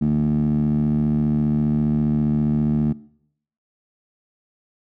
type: tone with band-pass filter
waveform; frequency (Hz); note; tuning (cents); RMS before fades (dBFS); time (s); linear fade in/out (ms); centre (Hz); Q
15% pulse; 74.9; D2; +35; -19; 0.01-2.93; 10; 200; 3.8
effects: noise-tail reverb RT60 0.7 s tail -21 dB re dry